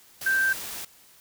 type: tone in noise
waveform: sine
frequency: 1568 Hz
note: G6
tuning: in tune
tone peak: -20 dBFS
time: 0.26-0.53 s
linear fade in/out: 5 ms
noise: white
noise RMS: -36 dBFS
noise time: 0.21-0.85 s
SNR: +13 dB
effects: white hiss -55 dBFS RMS until 1.2 s